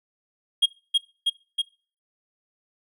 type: tone with echo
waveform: triangle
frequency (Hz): 3259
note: G#7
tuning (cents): -33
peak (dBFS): -13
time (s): 0.62-0.66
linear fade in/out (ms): 10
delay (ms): 320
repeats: 3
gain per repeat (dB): -2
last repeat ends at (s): 1.62
effects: noise-tail reverb RT60 0.4 s tail -24 dB re dry